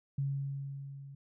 sine tone with level ramp, 138.59 Hz, C#3, in tune, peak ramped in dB -29 to -46 dBFS, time 0.18-1.15 s, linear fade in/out 5 ms, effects none

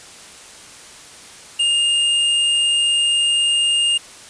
square tone, 2824 Hz, F7, 19 cents sharp, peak -15 dBFS, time 1.59-3.98 s, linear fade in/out 10 ms, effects white hiss -40 dBFS RMS until 4.29 s + resampled to 22050 Hz

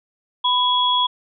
sine tone pair together, 994 / 3343 Hz, B5 / G#7, +11 / +11 cents, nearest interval octave + major sixth, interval 2100 cents, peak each -18 dBFS, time 0.44-1.07 s, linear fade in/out 10 ms, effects none

